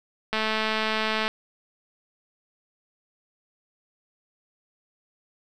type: click train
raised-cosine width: 0.3 ms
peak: -10 dBFS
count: 208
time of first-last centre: 0.33-1.28 s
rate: 218 Hz
effects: none